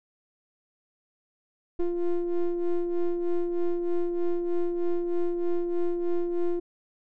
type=ring-modulated tone; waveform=triangle; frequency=174.61 Hz; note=F3; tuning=in tune; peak=-18 dBFS; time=1.79-6.6 s; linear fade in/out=10 ms; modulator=173 Hz; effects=none